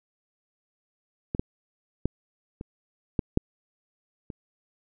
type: clicks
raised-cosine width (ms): 3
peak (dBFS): -15 / -11 / -11 / -23 / -10 / -7 / -24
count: 7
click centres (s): 1.349 / 1.395 / 2.056 / 2.611 / 3.192 / 3.374 / 4.302
effects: none